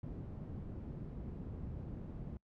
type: low-pass noise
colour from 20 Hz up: white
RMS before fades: -45 dBFS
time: 0.03-2.37 s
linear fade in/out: 2 ms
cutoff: 180 Hz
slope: 12 dB/octave
effects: noise-tail reverb RT60 0.1 s tail -25 dB re dry